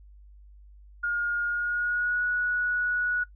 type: tone with pitch glide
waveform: sine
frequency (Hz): 1424 to 1464.9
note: F6 to F#6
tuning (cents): +33 to -18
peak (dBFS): -24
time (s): 1.03-3.24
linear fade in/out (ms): 10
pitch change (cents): +49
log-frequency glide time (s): 1.45-2.24
effects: noise-tail reverb RT60 0.1 s tail -18 dB re dry + added 50 Hz sine -48 dBFS peak until 3.35 s